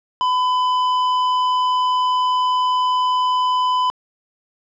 triangle tone with tanh clipping, 1005 Hz, B5, 30 cents sharp, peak -17 dBFS, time 0.21-3.9 s, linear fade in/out 0 ms, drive 15 dB, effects low-pass 5000 Hz 12 dB/octave

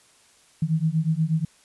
sine beating tone pair, 155.56 / 163.86 Hz, D#3 / E3, 0 / -10 cents, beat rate 8.3 Hz, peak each -23 dBFS, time 0.62-1.45 s, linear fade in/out 5 ms, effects white hiss -57 dBFS RMS until 1.64 s + resampled to 24000 Hz

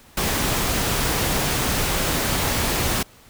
pink noise, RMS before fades -22 dBFS, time 0.17-3.03 s, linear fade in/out 5 ms, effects pink hiss -50 dBFS RMS until 3.29 s

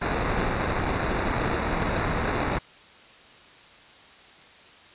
pink noise with sample-and-hold, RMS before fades -26 dBFS, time 0.01-2.59 s, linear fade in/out 10 ms, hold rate 3150 Hz, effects white hiss -50 dBFS RMS until 4.94 s + resampled to 8000 Hz

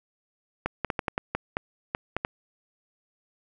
clicks, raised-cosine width 0.5 ms, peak -11 dBFS, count 11, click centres 0.66 / 0.847 / 0.902 / 0.992 / 1.082 / 1.179 / 1.35 / 1.569 / 1.949 / 2.166 / 2.249 s, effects none

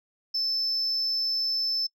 sine tone, 5274 Hz, E8, in tune, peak -23 dBFS, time 0.34-1.87 s, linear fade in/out 10 ms, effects noise-tail reverb RT60 0.1 s tail -25 dB re dry + tanh soft clip ceiling -22 dBFS

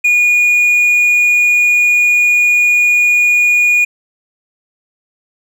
triangle tone, 2445 Hz, D#7, 31 cents flat, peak -6 dBFS, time 0.04-3.85 s, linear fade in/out 10 ms, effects none

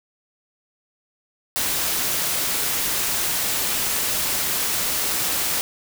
white noise, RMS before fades -23 dBFS, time 1.56-5.61 s, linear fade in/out 0 ms, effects none

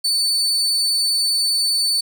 35% pulse tone, 4505 Hz, C#8, 27 cents sharp, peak -15 dBFS, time 0.04-2.01 s, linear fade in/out 10 ms, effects none

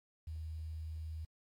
sine tone with quantisation, 79.4 Hz, D#2, 36 cents sharp, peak -40 dBFS, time 0.27-1.25 s, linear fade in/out 5 ms, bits 11, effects AAC 64 kbps

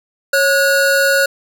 square tone pair together, 550.9 / 1453 Hz, C#5 / F#6, -11 / -32 cents, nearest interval octave + perfect fourth, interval 1679 cents, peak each -15 / -14 dBFS, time 0.33-1.26 s, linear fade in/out 5 ms, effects none

